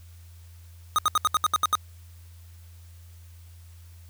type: tone bursts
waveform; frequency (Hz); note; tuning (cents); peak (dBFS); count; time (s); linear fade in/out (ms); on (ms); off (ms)
square; 1244.5; D#6; 0; -19; 9; 0.96-1.753; 0; 25; 71
effects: added 85 Hz sine -45 dBFS peak until 4.09 s + white hiss -59 dBFS RMS until 4.09 s